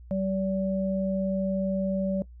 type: tone pair together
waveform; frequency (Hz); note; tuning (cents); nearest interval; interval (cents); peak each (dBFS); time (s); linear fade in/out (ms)
sine; 191.88 / 575; G3 / D5; -37 / -37; octave + perfect fifth; 1900; -26 / -29; 0.11-2.22; 0
effects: noise-tail reverb RT60 0.1 s tail -19 dB re dry + added 60 Hz sine -44 dBFS peak until 2.4 s